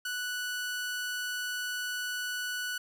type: tone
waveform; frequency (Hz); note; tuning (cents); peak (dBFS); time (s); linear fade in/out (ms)
sawtooth; 1480; F#6; 0; -29; 0.05-2.78; 5
effects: none